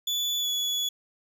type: tone with pitch glide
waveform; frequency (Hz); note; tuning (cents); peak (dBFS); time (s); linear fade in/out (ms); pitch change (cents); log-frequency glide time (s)
35% pulse; 3458 to 3403; A7 to G#7; -31 to +41; -24; 0.07-0.89; 5; -28; 0.4-0.47
effects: none